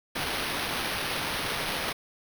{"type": "noise with sample-and-hold", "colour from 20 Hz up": "violet", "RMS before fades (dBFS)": -31, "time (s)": [0.15, 1.93], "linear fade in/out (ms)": 10, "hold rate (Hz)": 7350, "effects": []}